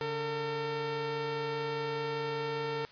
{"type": "tone pair together", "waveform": "sawtooth", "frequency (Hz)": [142.8, 453.4], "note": ["D3", "A#4"], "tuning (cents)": [-48, -48], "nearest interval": "octave + minor sixth", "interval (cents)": 2000, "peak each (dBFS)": [-36, -29], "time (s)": [0.01, 2.85], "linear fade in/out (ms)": 0, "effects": ["white hiss -55 dBFS RMS until 2.91 s", "resampled to 11025 Hz"]}